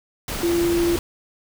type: tone in noise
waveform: sine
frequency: 342.4 Hz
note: F4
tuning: 34 cents flat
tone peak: -17 dBFS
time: 0.43-0.96 s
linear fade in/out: 2 ms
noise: pink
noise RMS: -28 dBFS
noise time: 0.28-0.99 s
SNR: +8 dB
effects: none